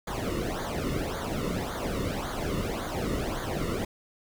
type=noise with flanger; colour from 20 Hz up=brown; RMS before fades=-31 dBFS; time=0.07-3.85 s; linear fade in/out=5 ms; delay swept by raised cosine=0.37 to 1.27 ms; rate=1.8 Hz; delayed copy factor=-0.85; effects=none